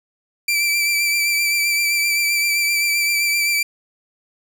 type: tone with vibrato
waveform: sawtooth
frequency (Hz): 2337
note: D7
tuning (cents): -9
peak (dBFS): -13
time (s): 0.48-3.63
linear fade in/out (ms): 5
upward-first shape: triangle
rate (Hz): 7.7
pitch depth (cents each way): 32
effects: none

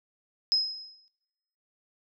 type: tone with exponential decay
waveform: sine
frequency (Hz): 5110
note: D#8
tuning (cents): +45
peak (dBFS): -19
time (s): 0.52-1.08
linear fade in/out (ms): 0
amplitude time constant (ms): 120
effects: noise-tail reverb RT60 1.0 s tail -21 dB re dry

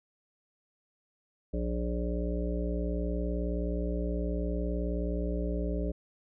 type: harmonic tone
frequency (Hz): 59.3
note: A#1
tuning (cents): +30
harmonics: 1 / 3 / 5 / 7 / 9 / 10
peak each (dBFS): -31 / -36 / -38 / -39 / -41 / -41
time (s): 1.53-5.92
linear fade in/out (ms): 10
effects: none

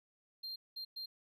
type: tone bursts at uneven times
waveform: triangle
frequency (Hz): 4186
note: C8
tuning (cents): 0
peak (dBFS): -40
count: 3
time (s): 0.43-0.56 / 0.76-0.85 / 0.96-1.06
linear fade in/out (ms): 10
effects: none

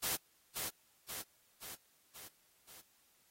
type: noise with echo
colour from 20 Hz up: white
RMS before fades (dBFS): -36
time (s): 0.02-0.17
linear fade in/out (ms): 20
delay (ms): 530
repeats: 5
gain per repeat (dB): -4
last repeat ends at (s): 2.82
effects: white hiss -71 dBFS RMS until 3.3 s + AAC 48 kbps

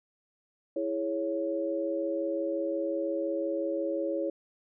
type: chord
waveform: sine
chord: C# minor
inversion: first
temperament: equal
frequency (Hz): 329.6 / 415.3 / 554.4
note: E4 / G#4 / C#5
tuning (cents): 0 / 0 / 0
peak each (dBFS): -32 / -36 / -31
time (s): 0.76-4.3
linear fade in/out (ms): 5
effects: none

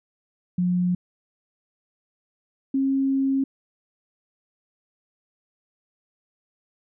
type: tone pair in turn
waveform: sine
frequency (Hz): 179 / 270.2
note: F3 / C#4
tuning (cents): +43 / -44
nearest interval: perfect fifth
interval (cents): 713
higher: second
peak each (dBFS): -19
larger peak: neither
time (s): 0.58-0.95 / 2.74-3.44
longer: second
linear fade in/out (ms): 5
effects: none

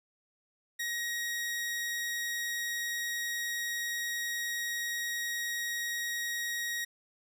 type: tone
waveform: sawtooth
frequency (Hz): 1889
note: A#6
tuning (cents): +22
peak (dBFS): -29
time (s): 0.79-6.85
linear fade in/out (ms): 10
effects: none

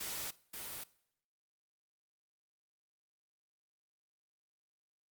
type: noise with echo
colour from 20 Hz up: white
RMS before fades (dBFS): -41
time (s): 0-0.31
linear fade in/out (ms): 10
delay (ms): 530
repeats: 1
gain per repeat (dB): -3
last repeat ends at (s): 0.84
effects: noise-tail reverb RT60 0.7 s tail -20 dB re dry + Opus 48 kbps

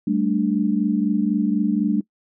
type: chord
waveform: sine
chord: G suspended second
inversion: none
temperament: equal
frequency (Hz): 196 / 220 / 293.7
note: G3 / A3 / D4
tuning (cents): 0 / 0 / 0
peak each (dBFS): -22 / -21 / -22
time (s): 0.07-2.01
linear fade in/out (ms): 5
effects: noise-tail reverb RT60 0.1 s tail -22 dB re dry

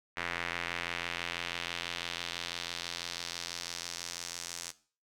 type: tone with band-pass filter sweep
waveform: square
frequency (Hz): 43.03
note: F1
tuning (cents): -25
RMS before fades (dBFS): -39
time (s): 0.16-4.72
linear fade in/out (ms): 20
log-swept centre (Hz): 2000 to 6800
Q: 1.6
effects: noise-tail reverb RT60 0.4 s tail -17 dB re dry

